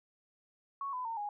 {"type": "tone with pitch steps", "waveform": "sine", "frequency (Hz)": [1108.7, 1005, 911, 825.8], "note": ["C#6", "B5", "A#5", "G#5"], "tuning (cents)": [0, 30, -40, -10], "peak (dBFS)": -35, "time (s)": [0.81, 1.29], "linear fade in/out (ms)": 2, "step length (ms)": 120, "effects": []}